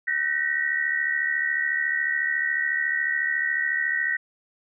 sine tone cluster, 1525 / 1848 / 1922 Hz, G6 / A#6 / B6, -48 / -16 / -48 cents, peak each -30 / -26 / -25 dBFS, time 0.07-4.17 s, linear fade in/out 10 ms, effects none

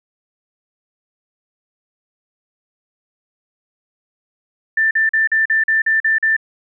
sine tone bursts, 1777 Hz, A6, 17 cents sharp, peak -12 dBFS, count 9, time 4.77-6.366 s, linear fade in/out 5 ms, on 140 ms, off 42 ms, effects none

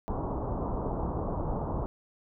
pink low-pass noise, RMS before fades -32 dBFS, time 0.08-1.86 s, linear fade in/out 0 ms, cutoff 1100 Hz, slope 48 dB/octave, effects none

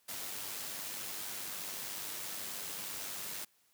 white noise with amplitude modulation, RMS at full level -40 dBFS, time 0.08-3.45 s, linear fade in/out 10 ms, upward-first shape sine, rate 99 Hz, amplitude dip 35%, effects white hiss -71 dBFS RMS until 3.73 s + high-pass 100 Hz 12 dB/octave

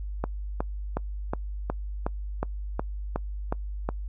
click train, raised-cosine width 1 ms, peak -13 dBFS, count 11, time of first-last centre 0.24-3.89 s, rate 2.74 Hz, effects noise-tail reverb RT60 0.1 s tail -25 dB re dry + added 50 Hz sine -31 dBFS peak until 4.08 s

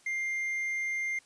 triangle tone, 2100 Hz, C7, 6 cents sharp, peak -28 dBFS, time 0.06-1.19 s, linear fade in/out 5 ms, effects white hiss -61 dBFS RMS until 1.25 s + resampled to 22050 Hz

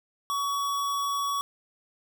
square tone, 1127 Hz, C#6, 28 cents sharp, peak -27 dBFS, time 0.3-1.41 s, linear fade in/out 0 ms, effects none

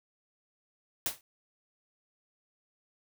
white noise with exponential decay, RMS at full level -27 dBFS, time 1.06-1.21 s, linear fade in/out 1 ms, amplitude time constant 31 ms, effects none

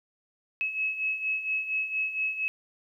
sine beating tone pair, 2574 / 2578.3 Hz, E7 / E7, -42 / -39 cents, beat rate 4.3 Hz, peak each -34 / -28 dBFS, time 0.61-2.48 s, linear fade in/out 0 ms, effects 11-bit

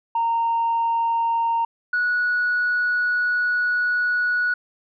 sine tone pair in turn, 923 / 1465.2 Hz, A#5 / F#6, -17 / -17 cents, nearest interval minor sixth, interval 800 cents, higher second, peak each -17 dBFS, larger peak neither, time 0.15-1.65 / 1.93-4.54 s, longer second, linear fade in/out 5 ms, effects tanh soft clip ceiling -15 dBFS

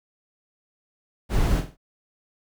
brown noise with echo, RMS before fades -21 dBFS, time 1.29-1.63 s, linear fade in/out 50 ms, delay 47 ms, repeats 3, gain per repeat -9 dB, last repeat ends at 1.771 s, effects none

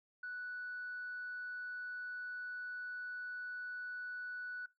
sine tone, 1480 Hz, F#6, in tune, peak -40 dBFS, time 0.23-4.66 s, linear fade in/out 5 ms, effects noise-tail reverb RT60 0.2 s tail -20 dB re dry + tanh soft clip ceiling -37 dBFS

